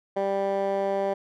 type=tone with band-pass filter; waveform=15% pulse; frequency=196.5 Hz; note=G3; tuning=4 cents sharp; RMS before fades=-26 dBFS; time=0.16-1.14 s; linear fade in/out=10 ms; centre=610 Hz; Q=1.6; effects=none